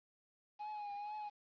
triangle tone with vibrato, 830.6 Hz, G#5, in tune, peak -40 dBFS, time 0.59-1.3 s, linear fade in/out 20 ms, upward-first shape triangle, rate 2.2 Hz, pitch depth 49 cents each way, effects resampled to 11025 Hz + 11-bit

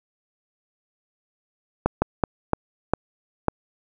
slowing click train, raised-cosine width 1 ms, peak -4 dBFS, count 6, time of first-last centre 1.86-3.483 s, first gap 160 ms, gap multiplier 1.36, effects none

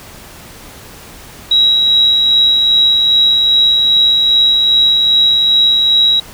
sine tone with tremolo, 3861 Hz, B7, 40 cents flat, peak -6 dBFS, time 1.51-6.2 s, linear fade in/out 5 ms, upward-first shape sine, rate 2.5 Hz, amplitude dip 25%, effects pink hiss -35 dBFS RMS until 6.33 s

